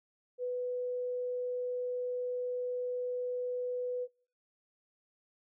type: tone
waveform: sine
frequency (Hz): 496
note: B4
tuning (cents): +7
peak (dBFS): -32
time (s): 0.38-4.08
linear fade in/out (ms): 50
effects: noise-tail reverb RT60 0.5 s tail -25 dB re dry